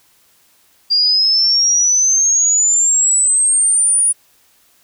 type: exponential sweep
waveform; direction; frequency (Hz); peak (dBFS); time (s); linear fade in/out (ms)
sine; up; 4767 to 9770; -10; 0.9-4.13; 20
effects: white hiss -54 dBFS RMS until 4.83 s